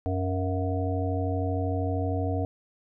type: harmonic tone with a mistuned harmonic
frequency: 93.2 Hz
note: F#2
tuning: 13 cents sharp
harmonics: 1 / 3 / 5 / 7 / 8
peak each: -27 / -32 / -34 / -35 / -36 dBFS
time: 0.06-2.45 s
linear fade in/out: 0 ms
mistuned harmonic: 8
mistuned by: -48 cents
effects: none